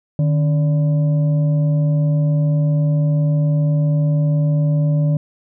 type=tone with frequency modulation; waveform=sine; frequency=151.3 Hz; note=D#3; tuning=48 cents flat; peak=-13 dBFS; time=0.19-5.17 s; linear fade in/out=2 ms; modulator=427 Hz; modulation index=0.34; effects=none